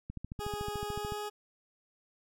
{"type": "click train", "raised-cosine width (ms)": 5, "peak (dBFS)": -27, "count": 15, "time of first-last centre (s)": [0.1, 1.122], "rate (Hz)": 13.7}
{"type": "tone with pitch glide", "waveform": "20% pulse", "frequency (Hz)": [414.8, 417.4], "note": ["G#4", "G#4"], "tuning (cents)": [-2, 9], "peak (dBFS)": -31, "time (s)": [0.39, 1.3], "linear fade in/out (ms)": 20, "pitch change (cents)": 11, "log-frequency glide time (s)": [0.89, 1.18]}
{"effects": []}